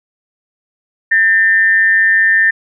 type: tone with amplitude modulation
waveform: sine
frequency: 1800 Hz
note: A6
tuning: 39 cents sharp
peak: -5 dBFS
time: 1.11-2.51 s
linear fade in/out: 10 ms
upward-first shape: sine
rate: 195 Hz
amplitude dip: 55%
effects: none